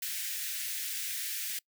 white high-pass noise, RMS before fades -36 dBFS, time 0.02-1.59 s, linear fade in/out 5 ms, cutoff 1600 Hz, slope 48 dB/octave, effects noise-tail reverb RT60 0.1 s tail -24 dB re dry

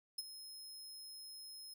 sawtooth tone with ADSR envelope, 5150 Hz, E8, 41 cents flat, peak -34 dBFS, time 0.18-1.74 s, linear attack 7 ms, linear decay 29 ms, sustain -13 dB, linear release 7 ms, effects none

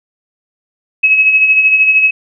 sine tone with tremolo, 2567 Hz, E7, 47 cents flat, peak -4 dBFS, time 1.03-2.11 s, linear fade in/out 10 ms, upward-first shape sine, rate 13 Hz, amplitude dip 50%, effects none

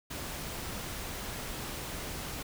pink noise, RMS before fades -39 dBFS, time 0.1-2.43 s, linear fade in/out 10 ms, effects none

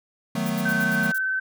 square chord, B dominant seventh, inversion first, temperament equal, 155.56 / 185 / 220 / 246.9 Hz, D#3 / F#3 / A3 / B3, 0 / 0 / 0 / 0 cents, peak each -32 / -29 / -28 / -32 dBFS, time 0.35-1.12 s, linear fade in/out 5 ms
violet noise bursts, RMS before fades -36 dBFS, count 7, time 0.46-1.182 s, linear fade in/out 2 ms, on 38 ms, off 76 ms
sine tone with vibrato, 1534 Hz, G6, 38 cents flat, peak -22 dBFS, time 0.65-1.4 s, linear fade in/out 10 ms, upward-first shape sine, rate 18 Hz, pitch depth 12 cents each way
effects none

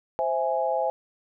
sine chord, C augmented, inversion none, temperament equal, 523.3 / 659.3 / 830.6 Hz, C5 / E5 / G#5, 0 / 0 / 0 cents, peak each -27 dBFS, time 0.19-0.9 s, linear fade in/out 0 ms, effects none

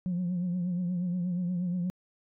sine tone with vibrato, 178.2 Hz, F3, 35 cents sharp, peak -26 dBFS, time 0.06-1.9 s, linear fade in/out 0 ms, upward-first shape triangle, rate 8.4 Hz, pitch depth 68 cents each way, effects tanh soft clip ceiling -25 dBFS

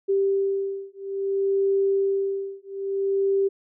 sine beating tone pair, 392 / 392.59 Hz, G4 / G4, 0 / +3 cents, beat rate 0.59 Hz, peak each -24 dBFS, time 0.08-3.49 s, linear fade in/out 20 ms, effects none

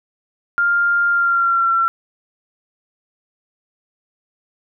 sine tone with pitch glide, 1400 to 1354.7 Hz, F6 to E6, +4 to +47 cents, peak -13 dBFS, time 0.58-1.88 s, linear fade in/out 0 ms, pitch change -57 cents, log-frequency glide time 1.1-1.73 s, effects none

